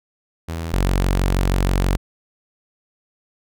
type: tone pair in turn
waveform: sawtooth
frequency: 82.41 / 46.25 Hz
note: E2 / F#1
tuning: 0 / 0 cents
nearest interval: minor seventh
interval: 1000 cents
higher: first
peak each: -21 / -12 dBFS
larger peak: second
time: 0.48-0.73 / 0.73-1.97 s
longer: second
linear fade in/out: 10 ms
effects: none